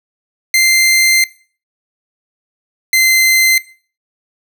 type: tone pair in turn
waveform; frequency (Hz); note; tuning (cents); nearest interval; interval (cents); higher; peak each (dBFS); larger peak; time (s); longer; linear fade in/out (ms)
sawtooth; 2085 / 2072; C7 / C7; -7 / -17; unison; 10; first; -5; neither; 0.54-1.24 / 2.93-3.58; first; 2
effects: noise-tail reverb RT60 0.4 s tail -18 dB re dry